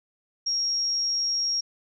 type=tone; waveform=sine; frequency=5588 Hz; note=F8; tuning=in tune; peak=-23 dBFS; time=0.46-1.61 s; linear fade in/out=10 ms; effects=none